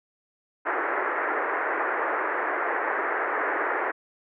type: band-pass noise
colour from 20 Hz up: white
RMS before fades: -27 dBFS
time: 0.65-3.92 s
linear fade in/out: 20 ms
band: 320 to 1900 Hz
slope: 48 dB/octave
effects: none